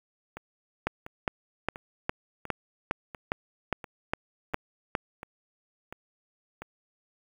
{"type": "two click trains", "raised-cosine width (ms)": 0.5, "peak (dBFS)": [-11, -24], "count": [11, 10], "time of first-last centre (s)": [[0.87, 4.952], [0.37, 6.62]], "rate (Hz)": [2.45, 1.44], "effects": ["7-bit"]}